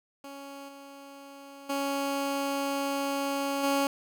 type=tone with level steps; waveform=15% pulse; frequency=278.1 Hz; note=C#4; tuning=6 cents sharp; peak=-35 / -39 / -22 / -18 dBFS; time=0.24-3.87 s; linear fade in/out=2 ms; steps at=0.68 / 1.69 / 3.63 s; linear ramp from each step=10 ms; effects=none